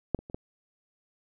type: clicks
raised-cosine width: 2 ms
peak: -11 / -29 / -29 / -20 dBFS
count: 4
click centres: 0.147 / 0.19 / 0.299 / 0.345 s
effects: none